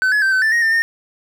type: tone with pitch steps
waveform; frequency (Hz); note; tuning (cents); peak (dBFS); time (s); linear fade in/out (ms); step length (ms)
triangle; 1520 / 1696 / 1559 / 1523 / 1768 / 1873 / 1799 / 1830; F#6 / G#6 / G6 / F#6 / A6 / A#6 / A6 / A#6; +46 / +36 / -10 / +50 / +8 / +8 / +38 / -32; -11; 0.02-0.82; 0; 100
effects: none